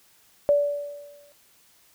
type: tone with exponential decay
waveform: sine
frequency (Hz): 578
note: D5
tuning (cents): -28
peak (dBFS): -14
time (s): 0.49-1.32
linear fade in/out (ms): 0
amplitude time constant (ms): 180
effects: white hiss -59 dBFS RMS until 1.94 s